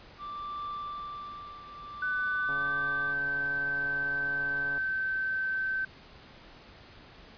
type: tone with tremolo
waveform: triangle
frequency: 1174.7 Hz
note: D6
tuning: in tune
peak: -32 dBFS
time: 0.18-3.15 s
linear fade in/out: 50 ms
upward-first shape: triangle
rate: 0.51 Hz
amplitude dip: 75%
type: tone with pitch glide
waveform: sine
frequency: 1500 to 1544 Hz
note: F#6 to G6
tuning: +23 to -27 cents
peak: -28 dBFS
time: 2.02-5.85 s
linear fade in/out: 5 ms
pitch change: +50 cents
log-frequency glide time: 2.39-2.74 s
type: click train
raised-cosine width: 1 ms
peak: -31 dBFS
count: 326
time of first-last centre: 2.49-4.779 s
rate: 142 Hz
effects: pink hiss -52 dBFS RMS until 7.37 s + resampled to 11025 Hz